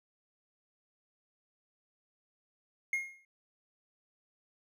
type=tone with exponential decay; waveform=triangle; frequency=2143 Hz; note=C7; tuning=41 cents sharp; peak=-25 dBFS; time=2.93-3.25 s; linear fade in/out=2 ms; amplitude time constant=68 ms; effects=none